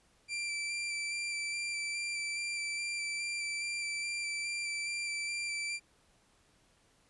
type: tone with vibrato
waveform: sawtooth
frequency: 2349 Hz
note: D7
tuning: in tune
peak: -31 dBFS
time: 0.28-5.8 s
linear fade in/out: 50 ms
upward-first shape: square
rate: 2.4 Hz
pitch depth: 13 cents each way
effects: pink hiss -68 dBFS RMS until 7.09 s + resampled to 24000 Hz